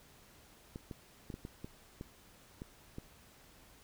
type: clicks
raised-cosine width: 3 ms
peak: -30 dBFS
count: 9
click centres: 0.759 / 0.912 / 1.302 / 1.341 / 1.451 / 1.645 / 2.011 / 2.619 / 2.984 s
effects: pink hiss -61 dBFS RMS until 3.83 s